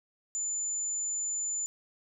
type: tone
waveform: sine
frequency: 7040 Hz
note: A8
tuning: in tune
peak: -30 dBFS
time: 0.35-1.66 s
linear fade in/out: 0 ms
effects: none